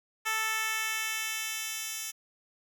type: tone with high-pass filter sweep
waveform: 10% pulse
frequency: 440 Hz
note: A4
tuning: in tune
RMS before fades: -33 dBFS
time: 0.25-2.12 s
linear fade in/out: 20 ms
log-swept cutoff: 1200 to 4700 Hz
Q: 0.86
effects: none